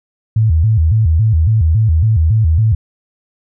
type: tone with vibrato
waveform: sine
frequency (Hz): 93.9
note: F#2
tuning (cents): +26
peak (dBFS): -8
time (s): 0.36-2.75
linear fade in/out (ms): 5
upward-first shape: square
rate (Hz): 3.6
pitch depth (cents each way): 280
effects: none